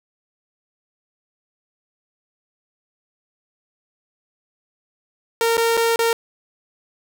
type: tone with dropouts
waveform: sawtooth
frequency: 460.3 Hz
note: A#4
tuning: 22 cents flat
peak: -12 dBFS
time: 5.41-6.13 s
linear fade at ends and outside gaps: 1 ms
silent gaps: 5.57-5.578 / 5.77-5.775 / 5.96-5.991 s
effects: 9-bit